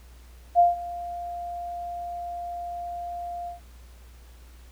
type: tone with ADSR envelope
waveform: sine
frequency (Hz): 698.5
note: F5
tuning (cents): 0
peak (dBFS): -12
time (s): 0.55-3.6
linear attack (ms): 41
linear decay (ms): 160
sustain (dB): -19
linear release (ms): 130
effects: added 60 Hz sine -46 dBFS peak until 4.71 s + pink hiss -57 dBFS RMS until 4.71 s